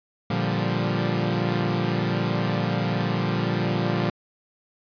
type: chord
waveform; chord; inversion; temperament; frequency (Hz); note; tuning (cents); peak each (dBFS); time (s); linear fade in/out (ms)
sawtooth; G minor seventh; first; equal; 116.54 / 146.83 / 174.61 / 196; Bb2 / D3 / F3 / G3; 0 / 0 / 0 / 0; -23 / -25 / -23 / -25; 0.3-4.1; 5
effects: resampled to 11025 Hz